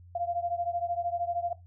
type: beating tone pair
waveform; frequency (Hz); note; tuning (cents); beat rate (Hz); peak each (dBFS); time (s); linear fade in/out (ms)
sine; 689 / 702; F5 / F5; -24 / +9; 13; -31 / -33; 0.15-1.53; 5
effects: noise-tail reverb RT60 0.2 s tail -17 dB re dry + added 88 Hz sine -49 dBFS peak until 1.66 s